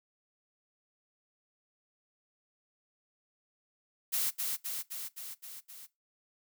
blue noise with echo, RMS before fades -31 dBFS, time 4.12-4.31 s, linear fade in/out 20 ms, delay 260 ms, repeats 6, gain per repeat -3 dB, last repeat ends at 5.87 s, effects noise-tail reverb RT60 0.2 s tail -19 dB re dry

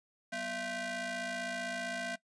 sawtooth ring-modulated tone, 432.9 Hz, A4, 28 cents flat, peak -29 dBFS, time 0.32-2.16 s, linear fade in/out 10 ms, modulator 1110 Hz, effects noise-tail reverb RT60 0.1 s tail -19 dB re dry + resampled to 22050 Hz

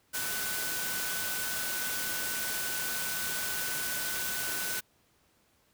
sine tone in noise, 1500 Hz, F#6, 23 cents sharp, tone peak -38 dBFS, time 0.13-4.81 s, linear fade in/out 20 ms, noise white, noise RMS -34 dBFS, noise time 0.13-4.81 s, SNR -7 dB, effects pink hiss -68 dBFS RMS until 5.73 s + high-pass 60 Hz 12 dB/octave

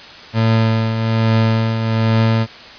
30% pulse tone with tremolo, 112.3 Hz, A2, 36 cents sharp, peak -8 dBFS, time 0.33-2.47 s, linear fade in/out 50 ms, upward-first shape triangle, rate 1.2 Hz, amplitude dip 55%, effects white hiss -36 dBFS RMS until 2.78 s + resampled to 11025 Hz

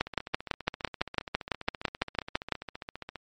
two click trains, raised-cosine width 0.3 ms, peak -22 / -9 dBFS, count 47 / 16, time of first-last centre 0.07-3.157 / 0.01-2.523 s, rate 14.9 / 5.97 Hz, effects MP3 48 kbps

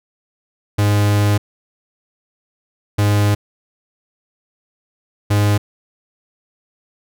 45% pulse tone bursts at uneven times, 103.2 Hz, G#2, 10 cents flat, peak -12 dBFS, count 3, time 0.78-1.38 / 2.98-3.35 / 5.3-5.58 s, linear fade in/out 10 ms, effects none

